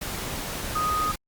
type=tone in noise; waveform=sine; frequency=1244.5 Hz; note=D#6; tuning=in tune; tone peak=-23 dBFS; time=0.75-1.12 s; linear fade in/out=10 ms; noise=pink; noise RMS=-32 dBFS; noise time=0.01-1.16 s; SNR=+6 dB; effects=Opus 48 kbps